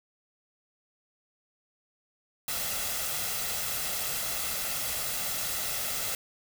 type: noise with comb filter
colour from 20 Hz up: white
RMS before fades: -32 dBFS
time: 2.48-6.15 s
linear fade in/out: 2 ms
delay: 1.5 ms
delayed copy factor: +0.5
effects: none